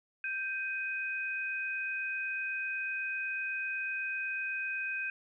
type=tone pair together; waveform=sine; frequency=1568 / 2506 Hz; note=G6 / D#7; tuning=0 / +12 cents; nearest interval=minor sixth; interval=812 cents; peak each=-36 / -35 dBFS; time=0.24-5.1 s; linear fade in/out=2 ms; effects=none